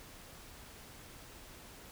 silence, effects pink hiss -53 dBFS RMS until 1.91 s

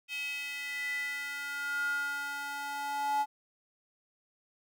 square tone with high-pass filter sweep, 284.5 Hz, C#4, 45 cents sharp, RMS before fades -35 dBFS, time 0.08-3.26 s, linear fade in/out 50 ms, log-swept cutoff 2700 to 860 Hz, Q 7.9, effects none

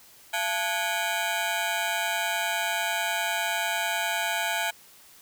15% pulse ring-modulated tone, 780 Hz, G5, 9 cents flat, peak -16 dBFS, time 0.33-4.71 s, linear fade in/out 10 ms, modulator 95.3 Hz, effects white hiss -53 dBFS RMS until 5.21 s

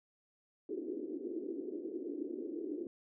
white band-pass noise, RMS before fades -41 dBFS, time 0.69-2.87 s, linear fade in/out 2 ms, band 290 to 390 Hz, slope 48 dB/octave, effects none

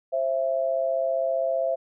sine tone pair together, 529.7 / 665 Hz, C5 / E5, +21 / +15 cents, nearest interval major third, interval 394 cents, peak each -26 / -24 dBFS, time 0.12-1.76 s, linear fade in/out 20 ms, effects none

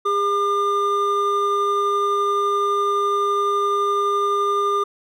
triangle tone pair together, 405.2 / 1203.8 Hz, G#4 / D6, -43 / +42 cents, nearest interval octave + perfect fifth, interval 1885 cents, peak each -20 / -17 dBFS, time 0.05-4.84 s, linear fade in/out 10 ms, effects none

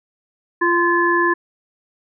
harmonic tone, 345.3 Hz, F4, 20 cents flat, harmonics 1 / 3 / 5, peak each -18 / -18 / -18 dBFS, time 0.61-1.34 s, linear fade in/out 10 ms, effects none

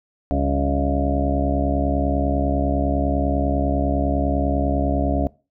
harmonic tone with a mistuned harmonic, 70 Hz, C#2, 18 cents sharp, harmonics 1 / 2 / 3 / 4 / 5 / 6 / 8 / 9 / 10, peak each -22 / -28 / -30 / -23 / -36 / -33 / -30 / -27 / -28 dBFS, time 0.31-5.27 s, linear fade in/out 0 ms, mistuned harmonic 3, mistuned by -77 cents, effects noise-tail reverb RT60 0.3 s tail -21 dB re dry

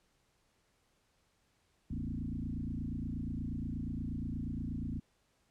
sine tone with frequency modulation, 155.56 Hz, D#3, in tune, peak -35 dBFS, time 1.9-5 s, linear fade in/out 10 ms, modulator 28.4 Hz, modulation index 4.1, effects pink hiss -74 dBFS RMS until 5.5 s + low-pass 10000 Hz 12 dB/octave

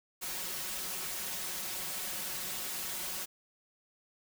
white noise with comb filter, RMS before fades -38 dBFS, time 0.21-3.26 s, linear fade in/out 20 ms, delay 5.4 ms, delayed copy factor +0.8, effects none

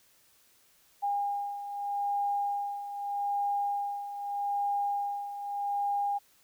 sine beating tone pair, 809 / 809.81 Hz, G#5 / G#5, -46 / -44 cents, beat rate 0.81 Hz, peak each -36 / -30 dBFS, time 1.02-6.19 s, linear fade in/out 20 ms, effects white hiss -64 dBFS RMS until 6.43 s

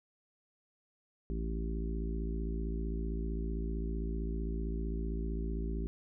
harmonic tone, 55.5 Hz, A1, 16 cents sharp, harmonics 1 / 3 / 4 / 5 / 6 / 7, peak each -34 / -42 / -44 / -46 / -47 / -45 dBFS, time 1.3-5.87 s, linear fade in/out 0 ms, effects none

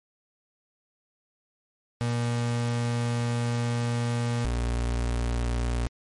35% pulse tone pair in turn, 119 / 59.37 Hz, A#2 / A#1, +36 / +32 cents, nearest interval octave, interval 1204 cents, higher first, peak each -23 dBFS, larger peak neither, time 2.01-4.45 / 4.45-5.87 s, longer first, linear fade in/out 0 ms, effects MP3 48 kbps

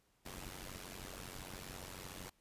pink noise with amplitude modulation, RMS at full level -45 dBFS, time 0.25-2.3 s, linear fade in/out 10 ms, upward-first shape sine, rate 92.7 Hz, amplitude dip 85%, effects pink hiss -75 dBFS RMS until 2.4 s + resampled to 32000 Hz

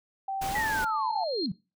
sine tone with pitch glide, 777 to 877.2 Hz, G5 to A5, -16 to -6 cents, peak -29 dBFS, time 0.28-1.24 s, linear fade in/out 5 ms, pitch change +210 cents, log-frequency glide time 0.52-0.59 s
pink noise, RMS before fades -36 dBFS, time 0.41-0.85 s, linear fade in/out 10 ms
sine tone with exponential growth, 4211 Hz, C8, 10 cents sharp, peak -29 dBFS, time 0.49-1.46 s, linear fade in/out 1 ms, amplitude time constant 210 ms
sine linear sweep, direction down, 1975.5 to 152.7 Hz, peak -28 dBFS, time 0.55-1.52 s, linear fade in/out 5 ms
effects noise-tail reverb RT60 0.3 s tail -23 dB re dry

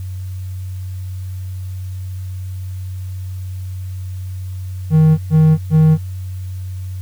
triangle tone bursts, 157 Hz, D#3, 16 cents sharp, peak -5 dBFS, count 3, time 4.9-5.98 s, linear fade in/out 50 ms, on 280 ms, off 120 ms, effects added 93 Hz sine -23 dBFS peak until 7.01 s + white hiss -48 dBFS RMS until 7.01 s

